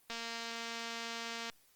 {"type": "click train", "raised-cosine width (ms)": 0.2, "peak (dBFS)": -24, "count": 324, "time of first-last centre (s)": [0.1, 1.498], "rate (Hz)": 231, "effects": ["white hiss -68 dBFS RMS until 1.75 s", "Opus 24 kbps"]}